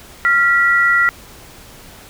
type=tone pair together; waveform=sine; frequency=1387.4 / 1947 Hz; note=F6 / B6; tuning=-12 / -25 cents; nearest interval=tritone; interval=587 cents; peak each=-13 dBFS; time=0.25-1.09 s; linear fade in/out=0 ms; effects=pink hiss -40 dBFS RMS until 2.09 s